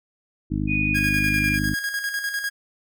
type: harmonic tone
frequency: 51 Hz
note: G#1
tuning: 31 cents flat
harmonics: 1 / 2 / 3 / 4 / 5 / 6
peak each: -29 / -29 / -29 / -29 / -29 / -29 dBFS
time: 0.5-1.75 s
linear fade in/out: 20 ms
type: tone with pitch glide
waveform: sine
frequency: 2473 to 2397 Hz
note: D#7 to D7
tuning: -11 to +35 cents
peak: -22 dBFS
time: 0.67-1.59 s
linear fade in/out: 50 ms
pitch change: -54 cents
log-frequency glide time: 0.99-1.43 s
type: tone with tremolo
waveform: 45% pulse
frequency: 1638 Hz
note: G#6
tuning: 24 cents flat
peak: -23 dBFS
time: 0.94-2.5 s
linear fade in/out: 20 ms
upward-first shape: square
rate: 10 Hz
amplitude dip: 50%
effects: none